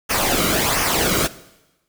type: noise with flanger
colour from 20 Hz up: pink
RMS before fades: -19 dBFS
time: 0.09-1.28 s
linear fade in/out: 20 ms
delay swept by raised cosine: 0.25 to 1.17 ms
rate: 1.4 Hz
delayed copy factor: -0.6
effects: noise-tail reverb RT60 1.0 s tail -18 dB re dry